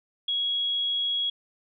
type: tone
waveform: sine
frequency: 3322 Hz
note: G#7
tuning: in tune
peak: -24 dBFS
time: 0.28-1.3 s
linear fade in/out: 5 ms
effects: none